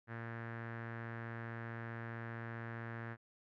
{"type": "tone with low-pass filter", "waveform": "sawtooth", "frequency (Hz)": 115.4, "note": "A#2", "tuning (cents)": -17, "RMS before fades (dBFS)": -45, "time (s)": [0.07, 3.17], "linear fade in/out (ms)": 50, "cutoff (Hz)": 1700, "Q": 4.4, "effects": []}